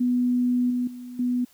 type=tone with level steps; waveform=sine; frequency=246.9 Hz; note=B3; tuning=in tune; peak=-19 / -22 / -35 / -21 dBFS; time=0-1.45 s; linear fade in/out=10 ms; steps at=0.7 / 0.87 / 1.19 s; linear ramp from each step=5 ms; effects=white hiss -58 dBFS RMS until 1.53 s